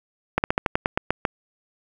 slowing click train, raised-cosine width 0.5 ms, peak -4 dBFS, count 10, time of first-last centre 0.38-1.252 s, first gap 59 ms, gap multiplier 1.12, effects 7-bit

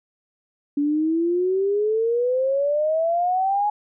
sine exponential sweep, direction up, 284.6 to 841 Hz, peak -18 dBFS, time 0.77-3.7 s, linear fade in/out 5 ms, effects none

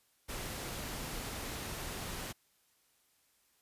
pink noise, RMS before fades -41 dBFS, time 0.28-2.33 s, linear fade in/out 20 ms, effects white hiss -72 dBFS RMS until 3.61 s + resampled to 32000 Hz

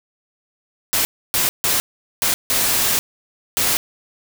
white noise bursts at uneven times, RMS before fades -18 dBFS, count 6, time 0.93-1.05 / 1.34-1.49 / 1.64-1.8 / 2.22-2.34 / 2.5-2.99 / 3.57-3.77 s, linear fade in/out 0 ms, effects none

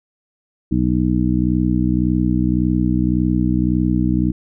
harmonic tone, 61.8 Hz, B1, 2 cents sharp, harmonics 1 / 2 / 3 / 4 / 5, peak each -22 / -22 / -19 / -21 / -20 dBFS, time 0.71-4.32 s, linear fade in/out 10 ms, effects none

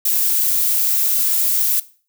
violet noise, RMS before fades -17 dBFS, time 0.05-1.8 s, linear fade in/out 5 ms, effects noise-tail reverb RT60 0.4 s tail -18 dB re dry

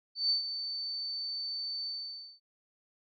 sine tone with ADSR envelope, 4537 Hz, C#8, 39 cents sharp, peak -24 dBFS, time 0.15-2.4 s, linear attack 150 ms, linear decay 120 ms, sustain -10 dB, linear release 540 ms, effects AAC 64 kbps

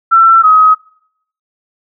sine tone pair in turn, 1342 / 1266.7 Hz, E6 / D#6, +31 / +31 cents, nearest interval minor second, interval 100 cents, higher first, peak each -3 dBFS, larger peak neither, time 0.11-0.43 / 0.43-0.75 s, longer neither, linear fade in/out 20 ms, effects noise-tail reverb RT60 0.7 s tail -24 dB re dry

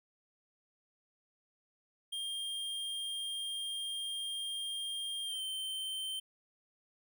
square tone with pitch glide, 3207 to 3109 Hz, G7 to G7, +39 to -15 cents, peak -37 dBFS, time 2.12-6.2 s, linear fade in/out 10 ms, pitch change -54 cents, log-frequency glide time 5.24-5.41 s, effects none

